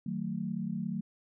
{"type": "chord", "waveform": "sine", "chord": "D# diminished", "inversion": "none", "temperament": "just", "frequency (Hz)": [155.56, 186.68, 224], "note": ["D#3", "F#3", "A3"], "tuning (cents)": [0, 16, 31], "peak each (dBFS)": [-39, -35, -36], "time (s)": [0.06, 1.01], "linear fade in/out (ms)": 5, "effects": []}